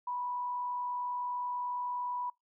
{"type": "tone with frequency modulation", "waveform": "sine", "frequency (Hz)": 983, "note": "B5", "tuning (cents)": -8, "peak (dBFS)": -33, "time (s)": [0.07, 2.3], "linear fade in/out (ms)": 5, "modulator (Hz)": 49.3, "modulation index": 0.26, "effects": ["noise-tail reverb RT60 0.2 s tail -25 dB re dry"]}